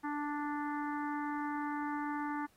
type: harmonic tone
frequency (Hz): 293.7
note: D4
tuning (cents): 0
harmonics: 1 / 3 / 4 / 5 / 6 / 7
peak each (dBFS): -37 / -39 / -44 / -47 / -47 / -54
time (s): 0.03-2.47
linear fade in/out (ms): 20
effects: pink hiss -69 dBFS RMS until 2.56 s + AAC 48 kbps